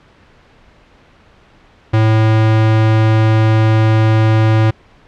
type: tone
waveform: square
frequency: 110 Hz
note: A2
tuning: in tune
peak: -9 dBFS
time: 1.93-4.71 s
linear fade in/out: 10 ms
effects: pink hiss -47 dBFS RMS until 5.07 s + low-pass 3000 Hz 12 dB/octave